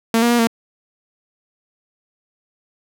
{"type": "tone with pitch steps", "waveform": "sawtooth", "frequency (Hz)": [227.6, 237.3, 238.8, 229.2], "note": ["A#3", "A#3", "A#3", "A#3"], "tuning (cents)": [-41, 31, 42, -29], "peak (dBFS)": -9, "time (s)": [0.14, 0.472], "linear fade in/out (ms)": 2, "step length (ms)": 83, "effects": []}